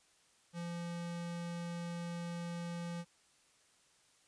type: tone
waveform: square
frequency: 171.6 Hz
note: F3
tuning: 30 cents flat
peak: -40 dBFS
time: 0.53-3.05 s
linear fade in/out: 50 ms
effects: white hiss -69 dBFS RMS until 4.27 s + resampled to 22050 Hz